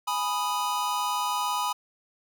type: chord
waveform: square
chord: G# minor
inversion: none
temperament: equal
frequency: 830.6 / 987.8 / 1244.5 Hz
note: G#5 / B5 / D#6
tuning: 0 / 0 / 0 cents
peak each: -33 / -29 / -32 dBFS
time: 0.07-1.73 s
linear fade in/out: 10 ms
effects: none